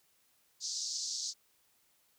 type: band-pass noise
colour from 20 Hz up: pink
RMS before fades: -38 dBFS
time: 0.6-1.34 s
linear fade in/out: 50 ms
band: 4400 to 6900 Hz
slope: 48 dB/octave
effects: white hiss -71 dBFS RMS until 2.18 s